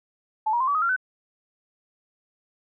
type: tone with pitch steps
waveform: sine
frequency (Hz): 868 / 952 / 1044.2 / 1145.3 / 1256.2 / 1377.9 / 1511.3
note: A5 / A#5 / C6 / D6 / D#6 / F6 / F#6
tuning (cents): -24 / +36 / -4 / -44 / +16 / -24 / +36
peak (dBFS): -20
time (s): 0.46-0.964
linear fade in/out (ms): 10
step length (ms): 72
effects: none